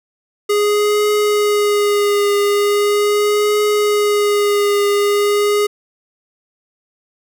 square tone with vibrato, 412.9 Hz, G#4, 10 cents flat, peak -13 dBFS, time 0.49-5.67 s, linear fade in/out 10 ms, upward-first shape triangle, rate 0.4 Hz, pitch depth 26 cents each way, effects none

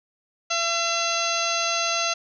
harmonic tone with a mistuned harmonic, 676 Hz, E5, 43 cents sharp, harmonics 1 / 2 / 3 / 4 / 5 / 6 / 7 / 8 / 9, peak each -29 / -28 / -36 / -28 / -33 / -31 / -33 / -39 / -30 dBFS, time 0.5-2.14 s, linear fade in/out 10 ms, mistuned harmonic 9, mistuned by +52 cents, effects none

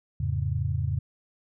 sine tone cluster, 84.4 / 106.2 / 137 Hz, E2 / G#2 / C#3, +41 / +39 / -20 cents, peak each -29 dBFS, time 0.2-0.99 s, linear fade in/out 5 ms, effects none

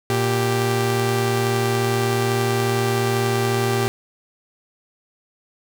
sawtooth tone pair together, 116.54 / 392 Hz, A#2 / G4, 0 / 0 cents, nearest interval octave + major sixth, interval 2100 cents, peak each -17 dBFS, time 0.1-3.88 s, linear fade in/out 0 ms, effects none

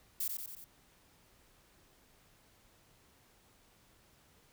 violet noise with echo, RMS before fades -35 dBFS, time 0.2-0.28 s, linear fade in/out 5 ms, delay 91 ms, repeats 4, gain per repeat -4 dB, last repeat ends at 0.644 s, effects pink hiss -66 dBFS RMS until 4.52 s

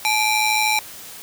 sawtooth ring-modulated tone, 1601 Hz, G6, 36 cents sharp, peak -10 dBFS, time 0.05-0.79 s, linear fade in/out 0 ms, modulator 744 Hz, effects white hiss -38 dBFS RMS until 1.22 s

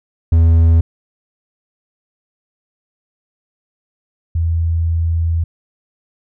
triangle / sine tone pair in turn, 82.41 / 82.89 Hz, E2 / E2, 0 / +10 cents, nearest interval unison, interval 10 cents, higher second, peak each -5 / -13 dBFS, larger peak first, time 0.32-0.81 / 4.35-5.44 s, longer second, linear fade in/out 5 ms, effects none

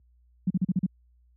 sine tone bursts, 184.3 Hz, F#3, 7 cents flat, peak -20 dBFS, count 6, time 0.47-0.863 s, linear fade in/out 5 ms, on 33 ms, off 39 ms, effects added 60 Hz sine -49 dBFS peak until 1.36 s + high-pass 100 Hz 12 dB/octave

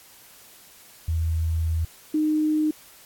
sine tone pair in turn, 81.4 / 307.3 Hz, E2 / D#4, -21 / -21 cents, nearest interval octave + major seventh, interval 2300 cents, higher second, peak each -21 / -19 dBFS, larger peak second, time 1.08-1.85 / 2.14-2.71 s, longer first, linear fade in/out 5 ms, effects white hiss -50 dBFS RMS until 3.05 s + AAC 64 kbps

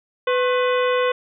harmonic tone with a mistuned harmonic, 499.3 Hz, B4, 19 cents sharp, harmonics 1 / 2 / 3 / 4 / 5 / 6 / 7, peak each -18 / -24 / -28 / -30 / -32 / -34 / -35 dBFS, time 0.27-1.12 s, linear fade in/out 5 ms, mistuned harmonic 2, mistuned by +130 cents, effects none

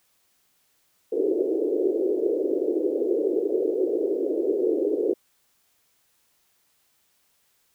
white band-pass noise, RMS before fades -24 dBFS, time 1.12-5.14 s, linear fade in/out 10 ms, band 330 to 460 Hz, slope 48 dB/octave, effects white hiss -67 dBFS RMS until 7.74 s

